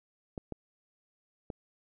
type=clicks; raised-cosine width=2 ms; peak=-24 dBFS; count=3; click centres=0.378 / 0.523 / 1.502 s; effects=none